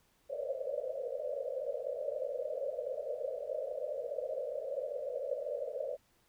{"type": "band-pass noise", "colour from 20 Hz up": "pink", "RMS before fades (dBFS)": -38, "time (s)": [0.29, 5.97], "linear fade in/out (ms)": 20, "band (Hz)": [490, 610], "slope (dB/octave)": 96, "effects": ["pink hiss -71 dBFS RMS until 6.28 s"]}